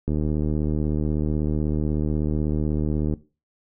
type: click train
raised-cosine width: 3 ms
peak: -12 dBFS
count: 234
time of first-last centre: 0.08-3.138 s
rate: 76.2 Hz
effects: noise-tail reverb RT60 0.3 s tail -17 dB re dry